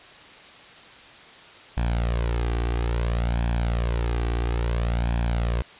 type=tone with flanger; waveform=sawtooth; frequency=58.27 Hz; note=A#1; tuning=in tune; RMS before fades=-24 dBFS; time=1.77-5.62 s; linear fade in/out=0 ms; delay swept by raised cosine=1.2 to 2.6 ms; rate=0.59 Hz; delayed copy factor=+0.6; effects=white hiss -46 dBFS RMS until 5.79 s + resampled to 8000 Hz